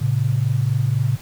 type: tone pair together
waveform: sine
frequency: 112.17 / 136.1 Hz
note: A2 / C#3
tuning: +34 / -31 cents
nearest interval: minor third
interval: 335 cents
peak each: -19 dBFS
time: 0.01-1.17 s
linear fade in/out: 10 ms
effects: pink hiss -42 dBFS RMS until 1.21 s